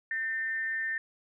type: tone with amplitude modulation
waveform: sine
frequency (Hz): 1806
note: A6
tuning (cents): +45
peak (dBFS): -27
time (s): 0.11-0.98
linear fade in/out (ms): 2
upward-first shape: sine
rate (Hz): 260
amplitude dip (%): 50
effects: none